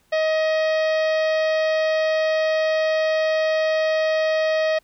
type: harmonic tone with a mistuned harmonic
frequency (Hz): 630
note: D#5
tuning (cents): +21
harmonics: 1 / 2 / 3 / 4 / 5 / 6 / 7 / 8 / 9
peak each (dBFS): -18 / -34 / -28 / -34 / -37 / -40 / -40 / -41 / -47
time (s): 0.12-4.79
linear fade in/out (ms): 10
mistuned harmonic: 5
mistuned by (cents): +32
effects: pink hiss -62 dBFS RMS until 4.83 s